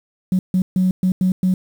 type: tone bursts at uneven times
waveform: sine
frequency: 185 Hz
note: F#3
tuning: in tune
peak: -12 dBFS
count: 6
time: 0.32-0.39 / 0.54-0.62 / 0.76-0.91 / 1.03-1.12 / 1.21-1.32 / 1.43-1.54 s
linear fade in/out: 2 ms
effects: tanh soft clip ceiling -9 dBFS + 7-bit